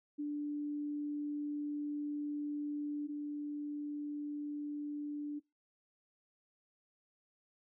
sine tone pair in turn, 293.6 / 293.6 Hz, D4 / D4, 0 / 0 cents, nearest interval unison, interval 0 cents, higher neither, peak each -35 / -37 dBFS, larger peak first, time 0.18-3.08 / 3.08-5.4 s, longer first, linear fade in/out 20 ms, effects noise-tail reverb RT60 0.2 s tail -22 dB re dry

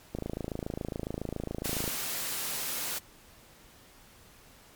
click train, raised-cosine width 2 ms, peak -20 dBFS, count 48, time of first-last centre 0.15-1.878 s, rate 27.2 Hz
white high-pass noise, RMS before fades -34 dBFS, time 1.64-2.99 s, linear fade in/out 10 ms, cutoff 130 Hz, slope 12 dB/octave
effects pink hiss -56 dBFS RMS until 4.75 s + MP3 96 kbps

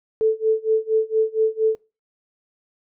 sine tone with tremolo, 440 Hz, A4, in tune, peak -13 dBFS, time 0.21-1.75 s, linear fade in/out 0 ms, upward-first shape sine, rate 4.3 Hz, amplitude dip 95%, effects noise-tail reverb RT60 0.3 s tail -23 dB re dry

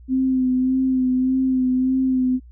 sine tone with vibrato, 258.4 Hz, C4, 21 cents flat, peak -16 dBFS, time 0.08-2.4 s, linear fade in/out 50 ms, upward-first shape sine, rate 1.7 Hz, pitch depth 27 cents each way, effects added 60 Hz sine -41 dBFS peak until 2.51 s

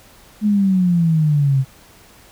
sine exponential sweep, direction down, 214.3 to 130.81 Hz, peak -12 dBFS, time 0.41-1.65 s, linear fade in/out 50 ms, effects pink hiss -47 dBFS RMS until 2.31 s

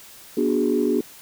sine chord, G# half-diminished seventh, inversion first, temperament equal with one note detuned, 242 / 293.7 / 370 / 415.3 Hz, B3 / D4 / F#4 / G#4, -35 / 0 / 0 / 0 cents, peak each -23 dBFS, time 0.37-1.01 s, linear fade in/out 5 ms, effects tanh soft clip ceiling -9 dBFS + white hiss -45 dBFS RMS until 1.21 s

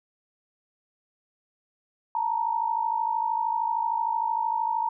sine tone pair together, 886.9 / 940 Hz, A5 / A#5, +14 / +14 cents, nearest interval minor second, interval 100 cents, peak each -27 / -26 dBFS, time 2.15-4.89 s, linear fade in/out 2 ms, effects none

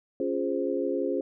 sine chord, Db major seventh, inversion none, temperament equal, 277.2 / 349.2 / 415.3 / 523.3 Hz, Db4 / F4 / Ab4 / C5, 0 / 0 / 0 / 0 cents, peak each -31 dBFS, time 0.2-1.21 s, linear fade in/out 2 ms, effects none

